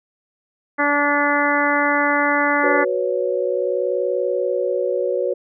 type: harmonic tone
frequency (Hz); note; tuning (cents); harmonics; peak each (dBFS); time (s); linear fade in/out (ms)
289.2; D4; -27; 1 / 2 / 3 / 4 / 5 / 6 / 7; -23 / -23 / -23 / -23 / -23 / -23 / -23; 0.78-2.85; 20
type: chord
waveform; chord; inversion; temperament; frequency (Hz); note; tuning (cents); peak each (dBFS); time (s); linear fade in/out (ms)
sine; F# suspended fourth; none; equal; 370 / 493.9 / 554.4; F#4 / B4 / C#5; 0 / 0 / 0; -23 / -22 / -22; 2.63-5.34; 10
effects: none